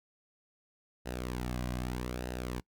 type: tone with flanger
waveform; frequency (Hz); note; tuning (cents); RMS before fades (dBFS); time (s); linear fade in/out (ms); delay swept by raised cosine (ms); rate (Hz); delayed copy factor
sawtooth; 61.74; B1; 0; -37; 1.05-2.61; 20; 0.88 to 2.28; 0.81; -0.6
effects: noise-tail reverb RT60 0.1 s tail -24 dB re dry